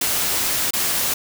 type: noise with dropouts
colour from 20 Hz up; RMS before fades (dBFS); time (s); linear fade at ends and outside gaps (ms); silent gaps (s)
white; -21; 0.01-1.14; 5; 0.708-0.734
effects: none